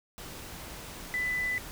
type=tone in noise; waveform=sine; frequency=1995 Hz; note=B6; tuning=17 cents sharp; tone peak=-28 dBFS; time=1.14-1.58 s; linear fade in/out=0 ms; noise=pink; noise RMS=-43 dBFS; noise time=0.18-1.71 s; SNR=+12 dB; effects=none